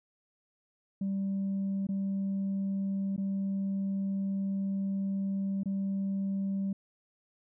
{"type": "tone with dropouts", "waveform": "sine", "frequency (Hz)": 195.3, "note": "G3", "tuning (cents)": -6, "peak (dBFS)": -27, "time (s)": [1.01, 6.73], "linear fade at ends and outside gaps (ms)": 5, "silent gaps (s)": [[1.869, 1.888], [3.164, 3.178], [5.634, 5.657]], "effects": ["tanh soft clip ceiling -27 dBFS"]}